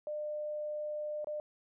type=tone with dropouts; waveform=sine; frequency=601 Hz; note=D5; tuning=40 cents sharp; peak=-35 dBFS; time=0.07-1.4 s; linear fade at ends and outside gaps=1 ms; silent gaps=1.245-1.271 s; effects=none